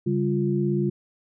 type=tone cluster; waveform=sine; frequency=140.6 / 198.3 / 350 Hz; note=C#3 / G3 / F4; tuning=+25 / +20 / +4 cents; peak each=-25 dBFS; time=0.06-0.9 s; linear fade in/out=10 ms; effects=none